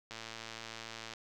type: click train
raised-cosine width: 0.2 ms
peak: -26 dBFS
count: 117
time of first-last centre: 0.11-1.137 s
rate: 113 Hz
effects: none